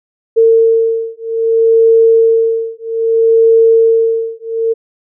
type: beating tone pair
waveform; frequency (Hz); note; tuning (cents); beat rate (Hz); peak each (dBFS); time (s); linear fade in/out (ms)
sine; 453.2 / 453.82; A#4 / A#4; -49 / -46; 0.62; -10; 0.36-4.74; 20
effects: none